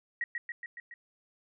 sine tone with echo, 1900 Hz, A#6, 33 cents sharp, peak -29 dBFS, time 0.21-0.24 s, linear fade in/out 2 ms, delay 140 ms, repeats 5, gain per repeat -3 dB, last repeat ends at 0.94 s, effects none

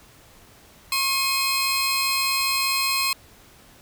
sawtooth tone cluster, 1081 / 2527 / 4185 Hz, C#6 / D#7 / C8, -44 / +26 / 0 cents, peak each -22 dBFS, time 0.92-3.13 s, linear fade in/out 2 ms, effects pink hiss -51 dBFS RMS until 3.81 s

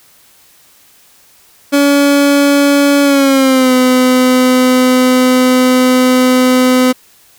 30% pulse tone with pitch glide, 283.7 to 254.2 Hz, C#4 to C4, +40 to -50 cents, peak -4 dBFS, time 1.72-6.93 s, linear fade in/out 20 ms, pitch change -190 cents, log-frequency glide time 3.03-3.73 s, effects white hiss -46 dBFS RMS until 7.38 s

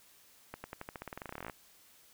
accelerating click train, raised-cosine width 0.5 ms, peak -26 dBFS, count 22, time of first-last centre 0.54-1.498 s, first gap 100 ms, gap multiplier 0.91, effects white hiss -62 dBFS RMS until 2.13 s

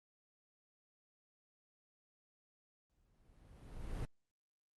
brown noise with exponential growth, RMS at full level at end -39 dBFS, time 2.9-4.05 s, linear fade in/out 0 ms, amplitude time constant 250 ms, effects Opus 32 kbps

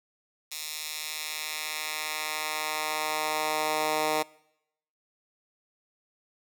10% pulse tone with high-pass filter sweep, 154.4 Hz, D#3, 13 cents flat, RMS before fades -31 dBFS, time 0.51-4.23 s, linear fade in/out 10 ms, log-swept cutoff 4100 to 500 Hz, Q 0.8, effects noise-tail reverb RT60 0.8 s tail -23 dB re dry

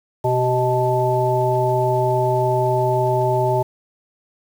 harmonic tone with a mistuned harmonic, 125.2 Hz, B2, 24 cents sharp, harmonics 1 / 3 / 5 / 7, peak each -21 / -21 / -21 / -21 dBFS, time 0.24-3.63 s, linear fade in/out 10 ms, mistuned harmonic 3, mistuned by +33 cents, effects 7-bit

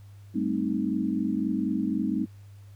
sine chord, A half-diminished seventh, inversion third, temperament equal, 196 / 220 / 261.6 / 311.1 Hz, G3 / A3 / C4 / Eb4, 0 / 0 / 0 / 0 cents, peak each -30 dBFS, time 0.34-2.26 s, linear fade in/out 20 ms, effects added 100 Hz sine -45 dBFS peak until 2.75 s + pink hiss -63 dBFS RMS until 2.75 s

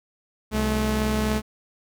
sawtooth tone pair together, 63.91 / 215.3 Hz, C2 / A3, -40 / -37 cents, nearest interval octave + major sixth, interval 2103 cents, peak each -22 / -19 dBFS, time 0.51-1.42 s, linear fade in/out 50 ms, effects none

